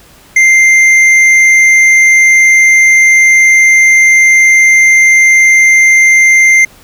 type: tone with hard clipping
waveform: sine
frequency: 2093 Hz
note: C7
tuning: in tune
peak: -4 dBFS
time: 0.36-6.65 s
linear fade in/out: 5 ms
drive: 6 dB
effects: pink hiss -40 dBFS RMS until 6.83 s